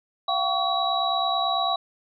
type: tone cluster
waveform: sine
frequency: 692 / 761 / 1128 / 3889 Hz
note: F5 / F#5 / C#6 / B7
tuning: -16 / +48 / +30 / -27 cents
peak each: -27 dBFS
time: 0.28-1.76 s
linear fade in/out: 5 ms
effects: none